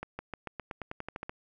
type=accelerating click train; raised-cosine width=0.5 ms; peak=-22 dBFS; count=13; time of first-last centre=0.03-1.295 s; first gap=160 ms; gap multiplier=0.92; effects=none